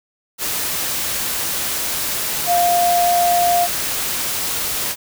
sine tone in noise, 701 Hz, F5, 6 cents sharp, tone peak -13 dBFS, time 2.46-3.68 s, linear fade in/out 50 ms, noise white, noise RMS -22 dBFS, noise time 0.38-4.96 s, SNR +6 dB, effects none

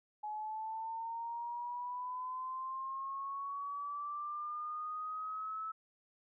sine linear sweep, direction up, 843 to 1307 Hz, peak -38 dBFS, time 0.23-5.72 s, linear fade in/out 10 ms, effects none

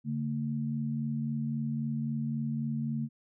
sine tone pair together, 142.56 / 226.3 Hz, C#3 / A3, +49 / +49 cents, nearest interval minor sixth, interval 800 cents, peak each -33 / -32 dBFS, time 0.04-3.09 s, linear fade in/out 50 ms, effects none

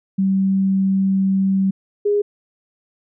sine tone pair in turn, 192.7 / 411.3 Hz, G3 / G#4, -29 / -17 cents, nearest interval octave + minor second, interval 1312 cents, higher second, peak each -14 dBFS, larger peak neither, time 0.18-1.71 / 2.05-2.22 s, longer first, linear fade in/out 10 ms, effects none

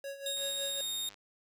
square tone with tremolo, 554.4 Hz, C#5, in tune, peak -38 dBFS, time 0.04-0.81 s, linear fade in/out 2 ms, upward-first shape sine, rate 5.4 Hz, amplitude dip 70%
sawtooth tone with pitch glide, 3728 to 3700 Hz, A#7 to A#7, -1 to -14 cents, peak -31 dBFS, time 0.26-1.09 s, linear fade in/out 2 ms, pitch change -13 cents, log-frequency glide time 0.59-0.92 s
click train, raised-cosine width 0.2 ms, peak -35 dBFS, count 79, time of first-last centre 0.37-1.142 s, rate 101 Hz
effects none

